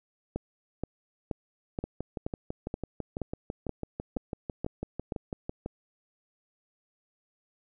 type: two click trains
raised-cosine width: 2 ms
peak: -20 / -18 dBFS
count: 24 / 11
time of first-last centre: 1.84-5.661 / 0.36-5.122 s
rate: 6.02 / 2.1 Hz
effects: none